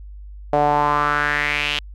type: tone with band-pass filter sweep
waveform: sawtooth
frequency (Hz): 146.83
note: D3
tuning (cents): 0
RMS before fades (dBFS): -19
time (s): 0.53-1.79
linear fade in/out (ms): 0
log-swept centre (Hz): 650 to 3100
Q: 4.1
effects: added 50 Hz sine -34 dBFS peak until 1.94 s